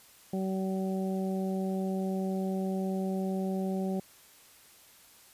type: harmonic tone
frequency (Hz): 190.2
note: F#3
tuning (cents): +48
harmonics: 1 / 2 / 3 / 4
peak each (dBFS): -30 / -36 / -40 / -42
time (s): 0.33-4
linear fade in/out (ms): 5
effects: white hiss -57 dBFS RMS until 5.33 s + resampled to 32000 Hz